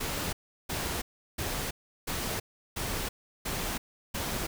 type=noise bursts; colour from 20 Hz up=pink; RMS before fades=-33 dBFS; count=7; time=0-4.47 s; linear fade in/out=10 ms; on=330 ms; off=360 ms; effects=none